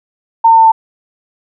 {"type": "tone with pitch steps", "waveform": "sine", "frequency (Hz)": [910, 904.2, 898.5, 892.8], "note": ["A#5", "A5", "A5", "A5"], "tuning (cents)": [-42, 47, 36, 25], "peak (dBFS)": -3, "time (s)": [0.44, 0.72], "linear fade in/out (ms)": 10, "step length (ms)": 70, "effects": []}